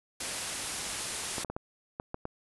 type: low-pass noise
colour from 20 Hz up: white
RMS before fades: -37 dBFS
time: 0.2-1.44 s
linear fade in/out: 5 ms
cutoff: 11000 Hz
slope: 96 dB/octave
type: clicks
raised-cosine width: 1 ms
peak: -21 dBFS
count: 7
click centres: 1.382 / 1.447 / 1.5 / 1.565 / 1.999 / 2.144 / 2.254 s
effects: none